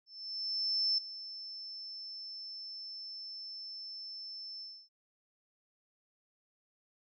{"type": "tone with ADSR envelope", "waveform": "sine", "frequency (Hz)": 5300, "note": "E8", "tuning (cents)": 9, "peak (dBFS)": -27, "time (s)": [0.06, 4.89], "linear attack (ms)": 920, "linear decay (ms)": 6, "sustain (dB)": -15, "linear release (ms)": 280, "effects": []}